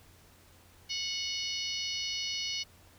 harmonic tone, 734 Hz, F#5, 14 cents flat, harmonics 3 / 4 / 5 / 6 / 7 / 8, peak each -41 / -37 / -44 / -38 / -40 / -43 dBFS, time 0.89-2.64 s, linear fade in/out 20 ms, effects added 88 Hz sine -61 dBFS peak until 2.98 s + pink hiss -60 dBFS RMS until 2.98 s

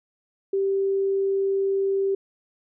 sine tone, 390.8 Hz, G4, 5 cents flat, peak -20 dBFS, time 0.53-2.15 s, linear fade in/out 5 ms, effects none

